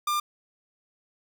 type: tone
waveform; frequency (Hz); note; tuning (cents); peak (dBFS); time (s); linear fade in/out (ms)
45% pulse; 1197; D6; +33; -24; 0.07-0.2; 5
effects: none